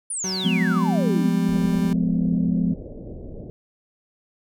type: exponential sweep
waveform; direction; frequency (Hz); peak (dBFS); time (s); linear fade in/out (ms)
sine; down; 10070 to 210; -25; 0.1-1.32; 5
type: tone with pitch glide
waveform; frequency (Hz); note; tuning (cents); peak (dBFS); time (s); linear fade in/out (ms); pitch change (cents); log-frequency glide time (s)
30% pulse; 187.6 to 197.27; F#3 to G3; +24 to +11; -25; 0.24-1.93; 2; +87; 0.71-0.99
type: chord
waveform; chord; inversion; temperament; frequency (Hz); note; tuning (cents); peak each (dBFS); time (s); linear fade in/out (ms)
sine; F diminished; none; equal with one note detuned; 174.61 / 207.7 / 250.4; F3 / Ab3 / Cb4; 0 / 0 / +24; -21 / -24 / -24; 0.44-2.74; 10
type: low-pass noise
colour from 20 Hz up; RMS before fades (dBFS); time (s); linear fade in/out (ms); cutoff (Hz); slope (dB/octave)
pink; -36; 1.49-3.5; 0; 600; 48
effects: none